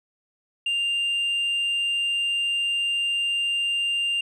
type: tone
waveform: sine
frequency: 2794 Hz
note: F7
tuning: in tune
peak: -19 dBFS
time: 0.66-4.21 s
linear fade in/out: 5 ms
effects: tanh soft clip ceiling -21 dBFS